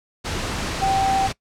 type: tone in noise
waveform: sine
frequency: 776 Hz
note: G5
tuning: 18 cents flat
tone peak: -17 dBFS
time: 0.81-1.28 s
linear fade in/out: 20 ms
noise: pink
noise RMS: -26 dBFS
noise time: 0.24-1.33 s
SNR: +6 dB
effects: noise-tail reverb RT60 0.1 s tail -22 dB re dry + low-pass 7000 Hz 12 dB/octave